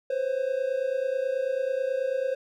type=tone pair together; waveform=triangle; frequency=508 / 537.2 Hz; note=B4 / C5; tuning=+49 / +46 cents; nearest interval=minor second; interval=97 cents; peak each=-27 / -25 dBFS; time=0.1-2.35 s; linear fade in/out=5 ms; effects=none